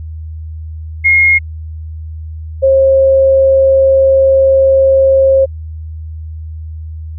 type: tone pair in turn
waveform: sine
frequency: 2147 / 536.8 Hz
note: C7 / C5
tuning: +44 / +44 cents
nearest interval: 2 octaves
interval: 2400 cents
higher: first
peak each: -5 dBFS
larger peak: neither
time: 1.04-1.39 / 2.62-5.46 s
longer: second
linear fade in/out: 20 ms
effects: added 79 Hz sine -22 dBFS peak until 7.18 s